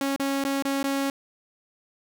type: tone with dropouts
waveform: sawtooth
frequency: 275.2 Hz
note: C#4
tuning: 12 cents flat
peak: -20 dBFS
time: 0.01-1.1 s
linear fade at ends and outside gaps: 2 ms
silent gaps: 0.162-0.197 / 0.44-0.449 / 0.624-0.651 / 0.83-0.84 s
effects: none